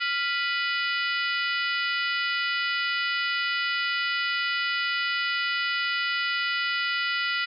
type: harmonic tone with a mistuned harmonic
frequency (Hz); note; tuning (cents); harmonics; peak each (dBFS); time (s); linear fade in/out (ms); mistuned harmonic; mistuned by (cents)
493.9; B4; 0; 3 / 4 / 5 / 6 / 7 / 8 / 9 / 10; -29 / -29 / -34 / -32 / -40 / -39 / -39 / -38; 0-7.46; 20; 3; -110
effects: none